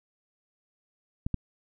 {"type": "clicks", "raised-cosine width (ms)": 5, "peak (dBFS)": [-17, -15], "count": 2, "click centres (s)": [1.265, 1.343], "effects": []}